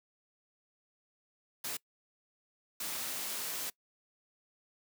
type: noise bursts at uneven times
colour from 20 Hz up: white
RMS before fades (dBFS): -38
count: 2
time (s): 1.64-1.77 / 2.8-3.7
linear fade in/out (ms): 5
effects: noise-tail reverb RT60 0.1 s tail -23 dB re dry + high-pass 150 Hz 12 dB/octave